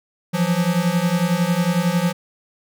square beating tone pair, 168.6 / 179.6 Hz, E3 / F3, +39 / +49 cents, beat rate 11 Hz, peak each -21 / -20 dBFS, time 0.33-2.13 s, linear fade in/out 20 ms, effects none

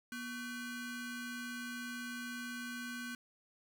40% pulse ring-modulated tone, 882 Hz, A5, 4 cents sharp, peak -37 dBFS, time 0.12-3.15 s, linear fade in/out 2 ms, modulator 640 Hz, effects none

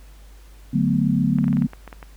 sine chord, B minor seventh, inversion first, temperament equal, 146.83 / 185 / 220 / 246.9 Hz, D3 / F#3 / A3 / B3, 0 / 0 / 0 / 0 cents, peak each -22 dBFS, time 0.73-1.67 s, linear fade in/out 10 ms
clicks, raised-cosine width 0.5 ms, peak -22 dBFS, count 10, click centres 1.386 / 1.442 / 1.481 / 1.529 / 1.57 / 1.622 / 1.734 / 1.877 / 1.928 / 2.028 s
effects added 50 Hz sine -42 dBFS peak until 2.16 s + pink hiss -54 dBFS RMS until 2.16 s

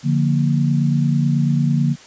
sine chord, Bb major, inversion first, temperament just, 145.68 / 174.81 / 233.1 Hz, D3 / F3 / Bb3, -14 / +2 / 0 cents, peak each -16 / -21 / -20 dBFS, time 0.03-1.96 s, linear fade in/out 50 ms, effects white hiss -43 dBFS RMS until 2.06 s + resampled to 16000 Hz

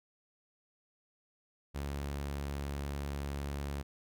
sawtooth tone, 70.7 Hz, C#2, 35 cents sharp, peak -32 dBFS, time 1.74-3.83 s, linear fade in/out 20 ms, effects none

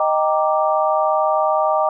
sine chord, Eb major seventh, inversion none, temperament equal, 622.3 / 784 / 932.3 / 1174.7 Hz, Eb5 / G5 / Bb5 / D6, 0 / 0 / 0 / 0 cents, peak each -18 / -20 / -23 / -21 dBFS, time 0-1.89 s, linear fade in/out 2 ms, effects none

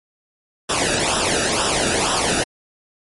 pink noise with flanger, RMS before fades -19 dBFS, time 0.69-2.44 s, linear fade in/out 10 ms, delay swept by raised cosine 0.45 to 0.96 ms, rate 2.1 Hz, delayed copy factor -0.8, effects MP3 48 kbps

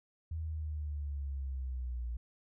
sine linear sweep, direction down, 81.2 to 58.27 Hz, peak -35 dBFS, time 0.31-2.17 s, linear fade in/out 5 ms, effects none

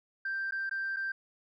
sine tone with dropouts, 1573 Hz, G6, 6 cents sharp, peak -30 dBFS, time 0.25-1.12 s, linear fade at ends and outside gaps 5 ms, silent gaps 0.51-0.521 / 0.695-0.711 / 0.963-0.967 s, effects tanh soft clip ceiling -28 dBFS

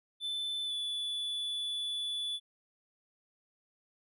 triangle tone with pitch glide, 3520 to 3450 Hz, A7 to A7, 0 to -35 cents, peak -32 dBFS, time 0.2-2.4 s, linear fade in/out 50 ms, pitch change -35 cents, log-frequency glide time 0.65-0.73 s, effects none

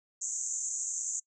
white band-pass noise, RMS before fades -35 dBFS, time 0.21-1.2 s, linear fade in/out 10 ms, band 6400 to 7500 Hz, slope 96 dB/octave, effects noise-tail reverb RT60 0.1 s tail -23 dB re dry

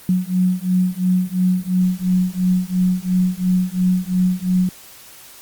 sine beating tone pair, 181.6 / 184.5 Hz, F#3 / F#3, -32 / -5 cents, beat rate 2.9 Hz, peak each -18 dBFS, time 0.09-4.69 s, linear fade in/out 2 ms, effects white hiss -42 dBFS RMS until 5.41 s + Opus 32 kbps

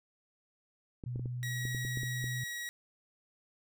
clicks, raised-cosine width 3 ms, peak -29 dBFS, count 10, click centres 1.038 / 1.159 / 1.195 / 1.258 / 1.653 / 1.748 / 1.85 / 1.973 / 2.033 / 2.242 s
sine tone with pitch glide, 122.8 to 125.6 Hz, B2 to B2, -9 to +30 cents, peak -35 dBFS, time 1.06-2.44 s, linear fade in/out 5 ms, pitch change +39 cents, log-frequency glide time 1.23-1.89 s
sawtooth tone, 1910 Hz, A#6, 42 cents sharp, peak -34 dBFS, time 1.43-2.69 s, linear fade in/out 0 ms
effects none

